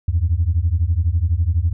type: beating tone pair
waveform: sine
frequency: 78.4 / 90.4 Hz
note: D#2 / F#2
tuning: +14 / -40 cents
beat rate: 12 Hz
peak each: -17 dBFS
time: 0.08-1.73 s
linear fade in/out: 5 ms
effects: tanh soft clip ceiling -8 dBFS